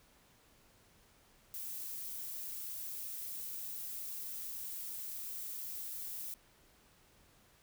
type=noise; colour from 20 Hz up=violet; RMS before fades=-43 dBFS; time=1.54-6.34 s; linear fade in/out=0 ms; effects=pink hiss -66 dBFS RMS until 7.62 s